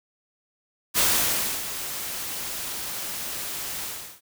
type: noise with ADSR envelope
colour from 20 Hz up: white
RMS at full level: -20 dBFS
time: 0.94-4.21 s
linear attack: 41 ms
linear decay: 650 ms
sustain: -12 dB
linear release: 380 ms
effects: none